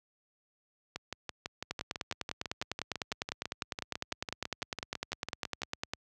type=two click trains; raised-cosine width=0.2 ms; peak=-16 / -19 dBFS; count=43 / 29; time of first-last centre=1.71-5.935 / 0.96-5.619 s; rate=9.94 / 6.01 Hz; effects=high-pass 60 Hz 12 dB/octave